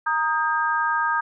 sine chord, Eb major, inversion second, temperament equal with one note detuned, 932.3 / 1244.5 / 1602.8 Hz, Bb5 / Eb6 / G6, 0 / 0 / +38 cents, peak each -24 dBFS, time 0.06-1.21 s, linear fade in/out 10 ms, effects none

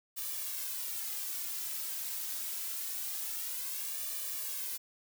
blue noise with flanger, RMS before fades -38 dBFS, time 0.16-4.78 s, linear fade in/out 20 ms, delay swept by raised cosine 1.7 to 3.2 ms, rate 0.25 Hz, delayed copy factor +0.8, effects none

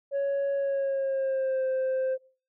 sine tone with pitch glide, 557 to 522.7 Hz, C#5 to C5, +8 to -2 cents, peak -22 dBFS, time 0.11-2.18 s, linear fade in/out 50 ms, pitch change -110 cents, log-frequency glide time 0.55-1.65 s, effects noise-tail reverb RT60 0.4 s tail -23 dB re dry + tanh soft clip ceiling -24 dBFS

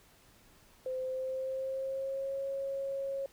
sine tone with pitch glide, 516 to 546.7 Hz, C5 to C#5, -24 to -24 cents, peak -33 dBFS, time 0.86-3.26 s, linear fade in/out 2 ms, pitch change +100 cents, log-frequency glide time 1-2.4 s, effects pink hiss -62 dBFS RMS until 3.32 s

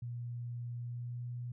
sine tone with pitch glide, 120 to 121.68 Hz, B2 to B2, -49 to -25 cents, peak -38 dBFS, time 0.02-1.52 s, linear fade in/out 5 ms, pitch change +24 cents, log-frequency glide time 0.75-1.28 s, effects none

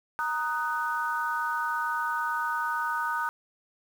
sine chord, D# minor, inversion second, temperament just, 933.4 / 1244.5 / 1493.4 Hz, A#5 / D#6 / F#6, +2 / 0 / +16 cents, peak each -31 / -31 / -31 dBFS, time 0.19-3.29 s, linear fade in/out 0 ms, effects 8-bit

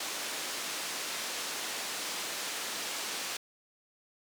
white band-pass noise, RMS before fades -37 dBFS, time 0-3.37 s, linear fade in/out 5 ms, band 260 to 6800 Hz, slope 12 dB/octave, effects none

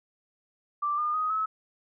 sine tone with pitch steps, 1174.7 / 1212.6 / 1251.8 / 1292.2 Hz, D6 / D#6 / D#6 / E6, 0 / -45 / +10 / -35 cents, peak -25 dBFS, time 0.82-1.46 s, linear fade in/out 10 ms, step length 160 ms, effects none

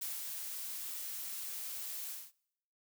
blue noise with ADSR envelope, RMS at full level -39 dBFS, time 0.01-2.32 s, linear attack 11 ms, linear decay 190 ms, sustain -3 dB, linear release 220 ms, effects noise-tail reverb RT60 0.8 s tail -25 dB re dry

